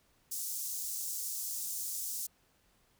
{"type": "high-pass noise", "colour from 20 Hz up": "pink", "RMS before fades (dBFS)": -38, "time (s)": [0.31, 2.27], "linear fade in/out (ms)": 10, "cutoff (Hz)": 6200, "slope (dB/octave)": 24, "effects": ["pink hiss -70 dBFS RMS until 2.99 s"]}